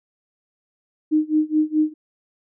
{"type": "tone with tremolo", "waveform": "sine", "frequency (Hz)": 308.2, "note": "D#4", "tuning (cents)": -16, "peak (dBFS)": -13, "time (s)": [1.11, 1.94], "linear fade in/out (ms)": 20, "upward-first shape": "sine", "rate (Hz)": 4.7, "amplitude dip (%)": 95, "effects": []}